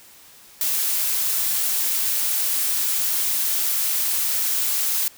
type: noise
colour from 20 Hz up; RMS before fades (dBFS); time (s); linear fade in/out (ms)
blue; -22; 0.61-5.08; 2
effects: white hiss -48 dBFS RMS until 5.17 s